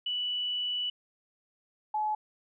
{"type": "tone pair in turn", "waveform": "sine", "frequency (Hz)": [2960, 853.5], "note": ["F#7", "G#5"], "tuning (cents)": [0, 47], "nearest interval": "octave + minor seventh", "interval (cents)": 2153, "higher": "first", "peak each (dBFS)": [-29, -27], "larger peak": "second", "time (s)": [[0.06, 0.9], [1.94, 2.15]], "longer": "first", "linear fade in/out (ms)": 5, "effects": []}